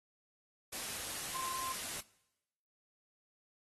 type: tone in noise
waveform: sine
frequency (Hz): 1046.5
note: C6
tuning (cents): 0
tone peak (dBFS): -40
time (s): 1.34-1.73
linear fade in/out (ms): 10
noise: white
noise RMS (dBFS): -41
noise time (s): 0.72-2.01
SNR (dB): -2
effects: noise-tail reverb RT60 0.9 s tail -21 dB re dry + AAC 32 kbps